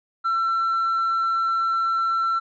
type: tone with tanh clipping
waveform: sine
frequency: 1346 Hz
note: E6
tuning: 36 cents sharp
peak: -20 dBFS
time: 0.24-2.4 s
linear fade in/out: 20 ms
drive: 1 dB
effects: none